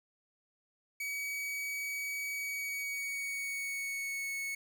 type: tone with pitch glide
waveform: 45% pulse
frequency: 2267 to 2208 Hz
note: C#7 to C#7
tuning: +38 to -7 cents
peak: -35 dBFS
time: 1-4.55 s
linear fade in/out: 5 ms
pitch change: -45 cents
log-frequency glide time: 2.31-4.32 s
effects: 11-bit